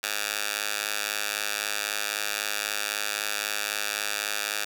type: tone with high-pass filter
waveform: 10% pulse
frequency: 103.83 Hz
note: G#2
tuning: in tune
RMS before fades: -30 dBFS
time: 0.03-4.65 s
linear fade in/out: 10 ms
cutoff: 1700 Hz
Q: 0.63
effects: none